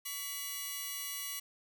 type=tone cluster; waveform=5% pulse; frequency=1129 / 2001 / 2883 Hz; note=C#6 / B6 / F#7; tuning=+31 / +22 / -46 cents; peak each=-33 / -32 / -33 dBFS; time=0.05-1.4 s; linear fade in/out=10 ms; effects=none

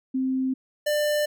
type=tone pair in turn; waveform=sine / square; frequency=261.4 / 595.5 Hz; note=C4 / D5; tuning=-1 / +24 cents; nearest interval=octave + major second; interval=1425 cents; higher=second; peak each=-22 dBFS; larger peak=neither; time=0.14-0.54 / 0.86-1.26 s; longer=neither; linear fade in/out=10 ms; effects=none

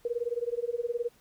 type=tone with tremolo; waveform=sine; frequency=475.6 Hz; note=A#4; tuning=35 cents sharp; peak=-25 dBFS; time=0.05-1.09 s; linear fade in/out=2 ms; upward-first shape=sine; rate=19 Hz; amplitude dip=95%; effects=pink hiss -63 dBFS RMS until 1.2 s

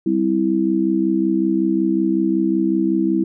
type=chord; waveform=sine; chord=C major; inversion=second; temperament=just; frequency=196.22 / 261.6 / 327 Hz; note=G3 / C4 / E4; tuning=+2 / 0 / -14 cents; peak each=-21 / -22 / -17 dBFS; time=0.06-3.24 s; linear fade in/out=5 ms; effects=none

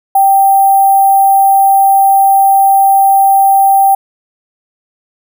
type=tone with sample-and-hold; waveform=sine; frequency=784 Hz; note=G5; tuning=in tune; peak=-4 dBFS; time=0.15-3.95 s; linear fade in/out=5 ms; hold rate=11025 Hz; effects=none

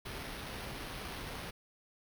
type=noise with sample-and-hold; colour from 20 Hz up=pink; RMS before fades=-43 dBFS; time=0.05-1.51 s; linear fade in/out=10 ms; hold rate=7350 Hz; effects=none

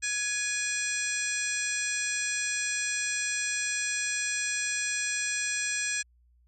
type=harmonic tone with a mistuned harmonic; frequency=838 Hz; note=G#5; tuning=15 cents sharp; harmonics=2 / 3 / 4 / 5 / 6 / 7 / 8 / 9 / 10; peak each=-33 / -34 / -43 / -41 / -44 / -36 / -45 / -34 / -42 dBFS; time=0.02-6.03 s; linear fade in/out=20 ms; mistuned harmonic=3; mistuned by=-36 cents; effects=added 60 Hz sine -60 dBFS peak until 6.47 s

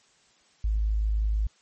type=tone; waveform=sine; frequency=53 Hz; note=G#1; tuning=36 cents sharp; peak=-22 dBFS; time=0.64-1.47 s; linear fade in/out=5 ms; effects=white hiss -62 dBFS RMS until 1.61 s + MP3 32 kbps

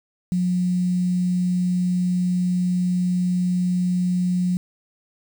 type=tone with quantisation; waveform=sine; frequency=180 Hz; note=F#3; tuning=47 cents flat; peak=-18 dBFS; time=0.32-4.57 s; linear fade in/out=0 ms; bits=7; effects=none

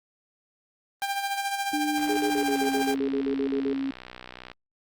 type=tone with tremolo; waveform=sawtooth; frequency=794 Hz; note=G5; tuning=22 cents sharp; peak=-21 dBFS; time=1.02-2.94 s; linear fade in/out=0 ms; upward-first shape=sine; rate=14 Hz; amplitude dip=55%
type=tone with pitch glide; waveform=sine; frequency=299.2 to 271.2 Hz; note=D4 to C#4; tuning=+32 to -38 cents; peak=-26 dBFS; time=1.73-3.91 s; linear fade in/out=5 ms; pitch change=-170 cents; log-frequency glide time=2.29-2.62 s
type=click train; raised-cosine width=0.3 ms; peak=-24 dBFS; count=159; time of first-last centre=1.98-4.516 s; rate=62.3 Hz
type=tone bursts; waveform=sine; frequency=415.3 Hz; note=G#4; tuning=in tune; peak=-26 dBFS; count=13; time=2.09-3.733 s; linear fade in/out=5 ms; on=83 ms; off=47 ms
effects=Opus 24 kbps

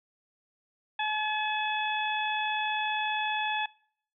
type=harmonic tone; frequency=855 Hz; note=A5; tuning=50 cents flat; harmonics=1 / 2 / 3 / 4; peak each=-30 / -33 / -35 / -36 dBFS; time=0.99-3.66 s; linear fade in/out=5 ms; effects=noise-tail reverb RT60 0.6 s tail -24 dB re dry

